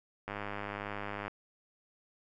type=click train; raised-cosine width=0.5 ms; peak=-23 dBFS; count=103; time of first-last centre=0.28-1.28 s; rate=102 Hz; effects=none

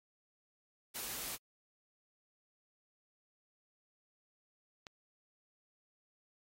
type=noise; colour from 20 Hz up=white; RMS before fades=-42 dBFS; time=0.94-1.37 s; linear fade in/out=20 ms
type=click; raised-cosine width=0.2 ms; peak=-30 dBFS; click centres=4.868 s
effects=AAC 48 kbps

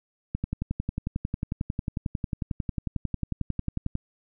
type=click train; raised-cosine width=5 ms; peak=-15 dBFS; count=41; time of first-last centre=0.35-3.954 s; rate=11.1 Hz; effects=none

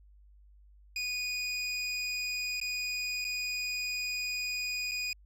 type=tone with dropouts; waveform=25% pulse; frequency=2470 Hz; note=D#7; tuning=13 cents flat; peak=-28 dBFS; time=0.96-5.13 s; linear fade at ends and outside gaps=2 ms; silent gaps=2.601-2.613 / 3.244-3.249 / 4.913-4.917 s; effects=added 50 Hz sine -55 dBFS peak until 5.25 s + low-pass 12000 Hz 12 dB/octave

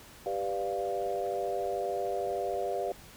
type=chord; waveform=sine; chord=G dominant seventh; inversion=none; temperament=equal; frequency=392 / 493.9 / 587.3 / 698.5 Hz; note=G4 / B4 / D5 / F5; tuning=0 / 0 / 0 / 0 cents; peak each=-35 / -36 / -36 / -34 dBFS; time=0.26-2.92 s; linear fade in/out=2 ms; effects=pink hiss -52 dBFS RMS until 3.16 s

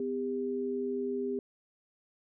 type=tone pair together; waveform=sine; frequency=252.6 / 401 Hz; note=B3 / G4; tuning=+39 / +39 cents; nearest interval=minor sixth; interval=800 cents; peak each=-35 / -32 dBFS; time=0-1.39 s; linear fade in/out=2 ms; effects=none

